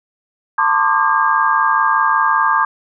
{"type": "tone cluster", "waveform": "sine", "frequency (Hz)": [896, 1042, 1147, 1207, 1614], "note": ["A5", "C6", "D6", "D6", "G#6"], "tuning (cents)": [31, -7, -41, 47, -50], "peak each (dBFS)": -18, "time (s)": [0.58, 2.65], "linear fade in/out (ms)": 5, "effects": []}